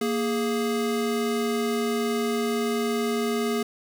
square tone pair together, 233.1 / 415.3 Hz, A#3 / G#4, 0 / 0 cents, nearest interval minor seventh, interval 1000 cents, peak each -27 dBFS, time 0.01-3.63 s, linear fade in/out 5 ms, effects none

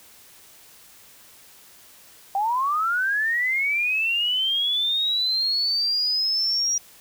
sine linear sweep, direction up, 768 to 5730 Hz, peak -20 dBFS, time 2.35-6.78 s, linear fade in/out 2 ms, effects white hiss -50 dBFS RMS until 7 s

